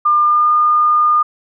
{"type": "tone with pitch glide", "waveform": "sine", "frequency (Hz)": [1200, 1215.3], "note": ["D6", "D#6"], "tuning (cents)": [37, -41], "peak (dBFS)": -9, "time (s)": [0.05, 1.23], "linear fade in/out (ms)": 10, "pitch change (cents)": 22, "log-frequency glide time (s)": [0.22, 0.51], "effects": []}